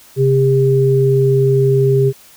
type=tone pair together; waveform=sine; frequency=133.77 / 401.5 Hz; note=C3 / G4; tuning=+39 / +41 cents; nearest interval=octave + perfect fifth; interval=1902 cents; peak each=-12 dBFS; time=0.16-2.13 s; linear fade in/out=50 ms; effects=white hiss -44 dBFS RMS until 2.36 s